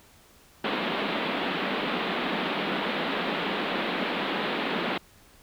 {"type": "band-pass noise", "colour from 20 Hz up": "pink", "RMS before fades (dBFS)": -29, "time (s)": [0.64, 4.98], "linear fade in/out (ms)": 5, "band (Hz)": [180, 3800], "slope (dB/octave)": 48, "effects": ["pink hiss -56 dBFS RMS until 5.42 s"]}